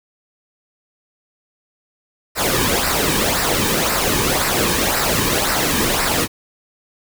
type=noise with flanger; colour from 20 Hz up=pink; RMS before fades=-18 dBFS; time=2.35-6.28 s; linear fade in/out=50 ms; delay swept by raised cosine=0.3 to 1.5 ms; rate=1.9 Hz; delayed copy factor=-0.6; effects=none